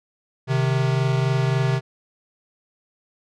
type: tone pair together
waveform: square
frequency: 130.62 / 154.3 Hz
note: C3 / D#3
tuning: -3 / -14 cents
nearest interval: minor third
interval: 289 cents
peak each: -20 / -25 dBFS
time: 0.47-1.81 s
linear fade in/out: 50 ms
effects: low-pass 5000 Hz 12 dB/octave